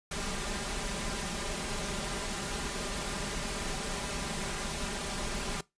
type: noise with comb filter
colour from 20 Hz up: pink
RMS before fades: -35 dBFS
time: 0.11-5.61 s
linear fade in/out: 5 ms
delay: 5 ms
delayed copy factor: +0.65
effects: noise-tail reverb RT60 0.2 s tail -21 dB re dry + resampled to 22050 Hz